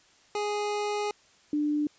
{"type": "tone pair in turn", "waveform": ["25% pulse", "sine"], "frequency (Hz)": [415.3, 297.1], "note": ["G#4", "D4"], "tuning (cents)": [0, 20], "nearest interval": "tritone", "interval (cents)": 580, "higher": "first", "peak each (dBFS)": -24, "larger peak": "neither", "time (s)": [[0.35, 1.11], [1.53, 1.87]], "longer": "first", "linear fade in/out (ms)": 2, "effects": ["white hiss -60 dBFS RMS until 1.98 s", "resampled to 16000 Hz"]}